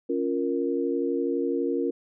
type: chord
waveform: sine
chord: Bb minor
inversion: first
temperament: equal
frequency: 277.2 / 349.2 / 466.2 Hz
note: Db4 / F4 / Bb4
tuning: 0 / 0 / 0 cents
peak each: -28 dBFS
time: 0.09-1.91 s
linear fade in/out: 10 ms
effects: none